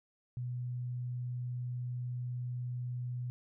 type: tone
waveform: sine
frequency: 123.47 Hz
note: B2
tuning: in tune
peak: -35 dBFS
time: 0.37-3.3 s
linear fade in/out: 0 ms
effects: none